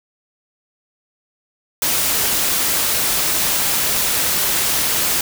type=noise; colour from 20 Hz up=white; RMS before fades=-18 dBFS; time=1.82-5.21 s; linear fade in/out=2 ms; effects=none